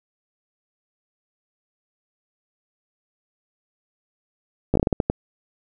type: slowing click train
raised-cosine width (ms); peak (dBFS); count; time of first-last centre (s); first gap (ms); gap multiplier
2; -5; 9; 4.74-5.099; 14; 1.32
effects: none